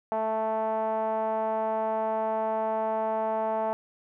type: tone with low-pass filter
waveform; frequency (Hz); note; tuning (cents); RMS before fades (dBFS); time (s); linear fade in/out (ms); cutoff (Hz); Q
5% pulse; 220; A3; 0; -28; 0.12-3.73; 0; 770; 8.7
effects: none